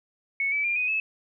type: tone with pitch steps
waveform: sine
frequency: 2209 / 2300 / 2395 / 2494 / 2597 Hz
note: C#7 / D7 / D7 / D#7 / E7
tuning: -7 / -37 / +33 / +3 / -26 cents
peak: -23 dBFS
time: 0.4-1 s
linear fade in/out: 2 ms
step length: 120 ms
effects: none